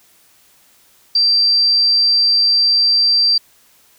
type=tone; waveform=sine; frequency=4699 Hz; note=D8; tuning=in tune; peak=-10 dBFS; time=1.15-3.38 s; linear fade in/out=5 ms; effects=white hiss -52 dBFS RMS until 3.98 s